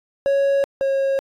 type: tone pair in turn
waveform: triangle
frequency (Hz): 554.4 / 543.9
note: C#5 / C#5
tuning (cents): 0 / -33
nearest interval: unison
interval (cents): 33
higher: first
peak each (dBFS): -13 / -15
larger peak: first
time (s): 0.26-0.64 / 0.81-1.19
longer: neither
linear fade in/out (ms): 0
effects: AAC 64 kbps